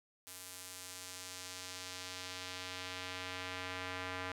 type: tone with band-pass filter sweep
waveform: square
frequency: 91.8 Hz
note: F#2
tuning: 13 cents flat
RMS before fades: -45 dBFS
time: 0.27-4.32 s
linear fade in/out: 0 ms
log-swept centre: 11000 to 1800 Hz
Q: 0.88
effects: none